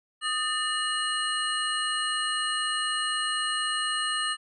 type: tone cluster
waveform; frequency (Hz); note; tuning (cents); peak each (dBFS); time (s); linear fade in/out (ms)
sine; 1241 / 1788 / 2899 / 4163 / 8550; D#6 / A6 / F#7 / C8 / C9; -5 / +27 / -36 / -10 / +36; -31 / -32 / -30 / -36 / -35; 0.21-4.37; 50
effects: none